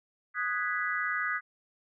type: chord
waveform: sine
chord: G# minor seventh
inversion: second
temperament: equal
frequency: 1244.5 / 1480 / 1661.2 / 1975.5 Hz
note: D#6 / F#6 / G#6 / B6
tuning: 0 / 0 / 0 / 0 cents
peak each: -34 dBFS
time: 0.34-1.41 s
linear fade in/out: 50 ms
effects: none